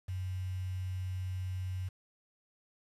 sine tone with quantisation, 92.5 Hz, F#2, in tune, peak -34 dBFS, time 0.08-1.89 s, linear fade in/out 10 ms, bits 9, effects resampled to 32000 Hz

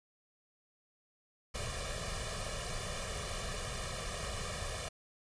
pink noise with comb filter, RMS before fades -39 dBFS, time 1.54-4.89 s, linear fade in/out 10 ms, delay 1.7 ms, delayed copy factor +0.95, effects resampled to 22050 Hz

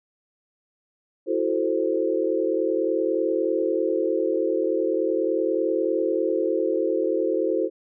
sine chord, F# half-diminished seventh, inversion third, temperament equal, 329.6 / 370 / 440 / 523.3 Hz, E4 / F#4 / A4 / C5, 0 / 0 / 0 / 0 cents, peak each -26 dBFS, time 1.26-7.7 s, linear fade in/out 50 ms, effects none

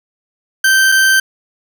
40% pulse tone pair in turn, 1557 / 1557 Hz, G6 / G6, -12 / -12 cents, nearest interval unison, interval 0 cents, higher neither, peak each -7 dBFS, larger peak neither, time 0.64-0.92 / 0.92-1.2 s, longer neither, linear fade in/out 5 ms, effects none

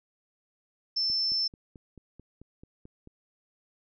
sine tone, 5310 Hz, E8, 12 cents sharp, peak -25 dBFS, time 0.96-1.48 s, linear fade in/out 10 ms
click train, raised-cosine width 3 ms, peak -35 dBFS, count 10, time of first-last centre 1.1-3.074 s, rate 4.56 Hz
effects none

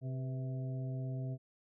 harmonic tone with a mistuned harmonic, 130.9 Hz, C3, 1 cent sharp, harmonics 1 / 2 / 3 / 4 / 5, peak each -36 / -47 / -52 / -56 / -51 dBFS, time 0.01-1.38 s, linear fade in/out 50 ms, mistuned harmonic 4, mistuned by -94 cents, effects none

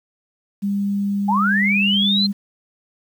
sine tone, 200.5 Hz, G3, 39 cents sharp, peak -18 dBFS, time 0.62-2.33 s, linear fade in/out 20 ms
sine linear sweep, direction up, 788 to 4186 Hz, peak -16 dBFS, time 1.28-2.27 s, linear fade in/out 10 ms
effects 8-bit

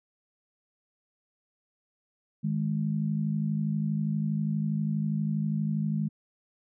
sine tone pair together, 156.5 / 208.9 Hz, D#3 / G#3, +10 / +10 cents, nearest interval perfect fourth, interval 500 cents, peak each -28 / -29 dBFS, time 2.43-6.09 s, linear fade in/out 20 ms, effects none

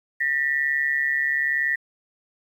sine tone pair together, 1800 / 1940.8 Hz, A6 / B6, +39 / -31 cents, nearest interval minor second, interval 130 cents, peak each -23 dBFS, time 0.2-1.76 s, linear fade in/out 10 ms, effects 9-bit

